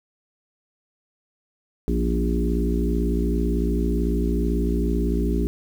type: harmonic tone with a mistuned harmonic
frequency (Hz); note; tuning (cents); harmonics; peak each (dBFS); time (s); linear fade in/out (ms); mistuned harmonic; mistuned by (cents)
58; A#1; -8; 1 / 3 / 4 / 5 / 6 / 7; -22 / -27 / -28 / -29 / -30 / -30; 1.88-5.47; 0; 4; +34
effects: 8-bit